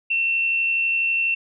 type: tone with amplitude modulation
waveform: sine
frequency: 2700 Hz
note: E7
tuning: 41 cents sharp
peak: -17 dBFS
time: 0.1-1.35 s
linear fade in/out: 10 ms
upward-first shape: sine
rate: 72.1 Hz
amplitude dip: 30%
effects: none